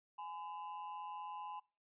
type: ring-modulated tone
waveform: triangle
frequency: 925 Hz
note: A#5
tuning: 14 cents flat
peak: -39 dBFS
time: 0.18-1.6 s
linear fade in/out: 10 ms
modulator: 87.9 Hz
effects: noise-tail reverb RT60 0.3 s tail -21 dB re dry + resampled to 8000 Hz